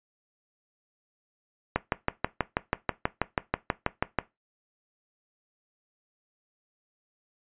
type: click train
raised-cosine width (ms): 0.5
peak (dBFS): -8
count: 16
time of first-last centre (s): 1.76-4.187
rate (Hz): 6.18
effects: noise-tail reverb RT60 0.2 s tail -18 dB re dry + resampled to 8000 Hz